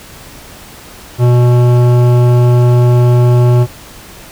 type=tone with hard clipping; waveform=sine; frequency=122.2 Hz; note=B2; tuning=18 cents flat; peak=-7 dBFS; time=1.18-3.67 s; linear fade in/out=50 ms; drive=14 dB; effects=pink hiss -34 dBFS RMS until 4.31 s